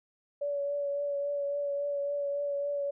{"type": "tone with vibrato", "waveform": "sine", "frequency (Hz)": 570, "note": "C#5", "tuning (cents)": 48, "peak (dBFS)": -29, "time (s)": [0.41, 2.91], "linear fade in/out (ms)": 10, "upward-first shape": "triangle", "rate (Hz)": 3.6, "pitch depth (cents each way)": 22, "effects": []}